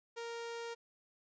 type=tone; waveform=sawtooth; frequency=465.8 Hz; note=A#4; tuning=1 cent flat; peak=-37 dBFS; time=0.16-0.75 s; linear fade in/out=20 ms; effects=resampled to 16000 Hz